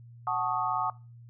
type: chord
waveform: sine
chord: D# half-diminished seventh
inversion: first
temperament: equal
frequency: 740 / 880 / 1108.7 / 1244.5 Hz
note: F#5 / A5 / C#6 / D#6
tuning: 0 / 0 / 0 / 0 cents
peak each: -32 dBFS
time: 0.27-0.9 s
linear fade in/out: 2 ms
effects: noise-tail reverb RT60 0.3 s tail -21 dB re dry + added 118 Hz sine -47 dBFS peak until 1.29 s